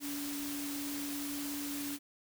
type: tone in noise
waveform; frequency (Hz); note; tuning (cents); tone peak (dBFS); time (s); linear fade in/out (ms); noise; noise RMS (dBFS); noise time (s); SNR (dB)
sine; 286.1; D4; -45; -38; 0-1.99; 50; white; -42; 0-1.99; +1
effects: none